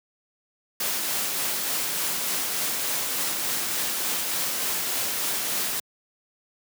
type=noise with tremolo; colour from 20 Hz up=white; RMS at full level=-26 dBFS; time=0.8-5.8 s; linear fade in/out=5 ms; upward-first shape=triangle; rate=3.4 Hz; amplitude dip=25%; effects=high-pass 150 Hz 12 dB/octave